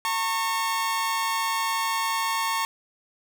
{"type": "tone pair together", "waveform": "sawtooth", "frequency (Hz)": [908, 1099.3], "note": ["A#5", "C#6"], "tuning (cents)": [-46, -15], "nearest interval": "minor third", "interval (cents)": 331, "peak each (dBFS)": -23, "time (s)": [0.05, 2.65], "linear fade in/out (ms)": 0, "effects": []}